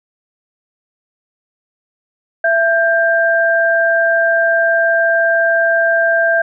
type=tone pair together; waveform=sine; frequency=667 / 1586.4 Hz; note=E5 / G6; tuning=+20 / +20 cents; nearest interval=octave + minor third; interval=1500 cents; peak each=-13 / -13 dBFS; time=2.44-6.42 s; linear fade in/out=5 ms; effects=none